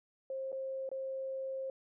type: tone with dropouts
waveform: sine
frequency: 532 Hz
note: C5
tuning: 29 cents sharp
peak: -36 dBFS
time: 0.3-1.7 s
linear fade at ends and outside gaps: 2 ms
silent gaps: 0.519-0.527 / 0.891-0.915 s
effects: none